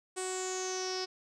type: tone with low-pass filter sweep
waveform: sawtooth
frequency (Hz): 372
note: F#4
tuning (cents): +9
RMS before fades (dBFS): -36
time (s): 0.16-1.06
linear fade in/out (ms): 20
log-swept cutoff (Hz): 8400 to 5100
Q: 9.4
effects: none